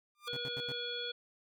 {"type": "tone with exponential growth", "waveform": "sawtooth", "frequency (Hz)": 1197, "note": "D6", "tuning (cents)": 33, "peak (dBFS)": -36, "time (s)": [0.15, 0.28], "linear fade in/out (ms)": 0, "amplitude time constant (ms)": 27}
{"type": "harmonic tone", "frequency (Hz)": 481.6, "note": "B4", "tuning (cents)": -44, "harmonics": [1, 3, 5, 7, 9], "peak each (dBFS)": [-43, -44, -50, -39, -46], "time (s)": [0.27, 1.12], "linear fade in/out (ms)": 10}
{"type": "tone bursts", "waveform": "sawtooth", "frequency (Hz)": 135.3, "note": "C#3", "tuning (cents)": -42, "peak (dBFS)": -39, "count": 4, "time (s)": [0.33, 0.719], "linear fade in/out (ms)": 0, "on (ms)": 35, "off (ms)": 83}
{"effects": []}